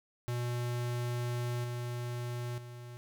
square tone with level steps, 121.2 Hz, B2, 32 cents flat, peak -33 / -36 / -45 dBFS, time 0.28-2.97 s, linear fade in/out 0 ms, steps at 1.64 / 2.58 s, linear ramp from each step 2 ms, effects none

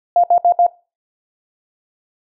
sine tone bursts, 698.5 Hz, F5, in tune, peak -8 dBFS, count 4, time 0.16-0.666 s, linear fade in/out 2 ms, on 77 ms, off 66 ms, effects noise-tail reverb RT60 0.3 s tail -21 dB re dry

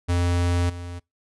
square tone with level steps, 87.6 Hz, F2, 6 cents sharp, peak -20 / -33 dBFS, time 0.08-1 s, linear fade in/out 20 ms, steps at 0.69 s, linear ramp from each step 10 ms, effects noise-tail reverb RT60 0.2 s tail -25 dB re dry + resampled to 24000 Hz

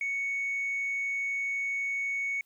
sine tone, 2222 Hz, C#7, 4 cents sharp, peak -27 dBFS, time 0.01-2.41 s, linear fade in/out 2 ms, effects tanh soft clip ceiling -26 dBFS + white hiss -71 dBFS RMS until 2.45 s

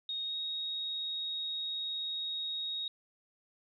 sine tone with pitch glide, 3729 to 3761 Hz, A#7 to A#7, 0 to +15 cents, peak -34 dBFS, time 0.09-2.88 s, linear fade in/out 2 ms, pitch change +15 cents, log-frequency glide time 0.24-0.35 s, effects none

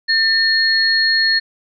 sine tone pair together, 1799 / 4300 Hz, A6 / C8, +38 / +47 cents, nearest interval octave + minor third, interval 1509 cents, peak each -15 dBFS, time 0.08-1.4 s, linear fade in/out 20 ms, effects none

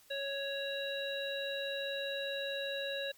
harmonic tone, 554.4 Hz, C#5, in tune, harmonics 1 / 3 / 5 / 7, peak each -38 / -42 / -45 / -41 dBFS, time 0.1-3.12 s, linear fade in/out 10 ms, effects white hiss -63 dBFS RMS until 3.17 s

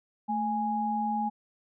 sine tone pair together, 220 / 830 Hz, A3 / G#5, 0 / -1 cents, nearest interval octave + major seventh, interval 2299 cents, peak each -31 / -28 dBFS, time 0.28-1.3 s, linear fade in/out 20 ms, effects none

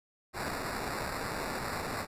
white noise with sample-and-hold, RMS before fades -36 dBFS, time 0.33-2.07 s, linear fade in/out 50 ms, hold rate 3150 Hz, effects resampled to 32000 Hz

